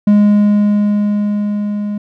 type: tone with level ramp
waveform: triangle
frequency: 206.9 Hz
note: G#3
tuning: 6 cents flat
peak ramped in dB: -3 to -15 dBFS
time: 0.07-1.98 s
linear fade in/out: 5 ms
effects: none